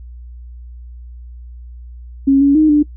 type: tone with pitch steps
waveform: sine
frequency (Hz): 273.7 / 280.9 / 309.7 / 296.4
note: C#4 / C#4 / D#4 / D4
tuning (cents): -22 / +23 / -8 / +16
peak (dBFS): -7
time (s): 2.27-2.83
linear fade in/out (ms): 10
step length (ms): 140
effects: noise-tail reverb RT60 0.1 s tail -22 dB re dry + added 60 Hz sine -31 dBFS peak until 2.96 s